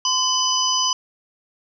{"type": "harmonic tone with a mistuned harmonic", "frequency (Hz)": 998, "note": "B5", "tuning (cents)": 18, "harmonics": [1, 3, 5, 6], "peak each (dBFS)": [-23, -23, -23, -23], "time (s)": [0.05, 0.93], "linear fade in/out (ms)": 2, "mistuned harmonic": 1, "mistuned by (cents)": 46, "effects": []}